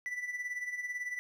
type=tone with tremolo; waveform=triangle; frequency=1975.5 Hz; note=B6; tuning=in tune; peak=-31 dBFS; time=0.06-1.19 s; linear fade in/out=0 ms; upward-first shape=sine; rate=18 Hz; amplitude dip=65%; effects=none